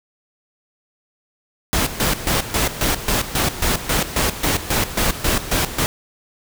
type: noise with tremolo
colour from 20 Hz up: pink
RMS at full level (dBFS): -18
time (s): 1.73-5.86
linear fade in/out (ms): 0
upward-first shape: square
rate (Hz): 3.7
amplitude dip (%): 75
effects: none